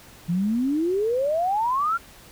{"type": "exponential sweep", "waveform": "sine", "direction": "up", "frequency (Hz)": [165, 1415], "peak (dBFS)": -20, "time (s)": [0.28, 1.98], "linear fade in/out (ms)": 20, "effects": ["pink hiss -48 dBFS RMS until 2.31 s"]}